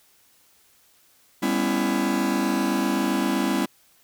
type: chord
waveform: 45% pulse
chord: C# half-diminished seventh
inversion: second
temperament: just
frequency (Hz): 199.57 / 249.5 / 277.2 / 332.6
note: G3 / B3 / C#4 / E4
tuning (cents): +31 / +18 / 0 / +16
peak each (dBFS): -27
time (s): 1.42-3.66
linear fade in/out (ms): 10
effects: white hiss -59 dBFS RMS until 4.03 s